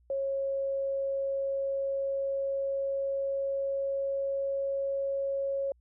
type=tone with pitch glide; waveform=sine; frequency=546 to 549.8 Hz; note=C#5 to C#5; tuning=-26 to -14 cents; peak=-28 dBFS; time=0.1-5.72 s; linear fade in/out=2 ms; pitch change=+12 cents; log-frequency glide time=0.26-4.63 s; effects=added 60 Hz sine -61 dBFS peak until 5.8 s